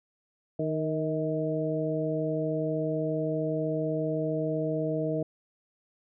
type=harmonic tone with a mistuned harmonic; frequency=155.56 Hz; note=D#3; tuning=in tune; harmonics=1 / 2 / 3 / 4; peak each=-32 / -32 / -32 / -32 dBFS; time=0.59-5.23 s; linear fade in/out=5 ms; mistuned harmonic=4; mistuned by=+34 cents; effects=none